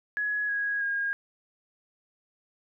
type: tone with pitch steps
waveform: sine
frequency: 1682 / 1654.1 / 1626.6 Hz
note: G#6 / G#6 / G#6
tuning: +22 / -7 / -36 cents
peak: -26 dBFS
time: 0.17-1.13 s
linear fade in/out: 0 ms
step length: 320 ms
effects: none